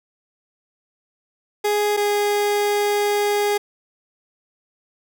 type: tone pair in turn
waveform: 30% pulse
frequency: 415.3 / 412 Hz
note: G#4 / G#4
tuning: 0 / -14 cents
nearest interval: unison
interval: 14 cents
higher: first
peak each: -15 dBFS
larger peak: neither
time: 1.64-1.97 / 1.97-3.58 s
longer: second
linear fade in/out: 10 ms
effects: none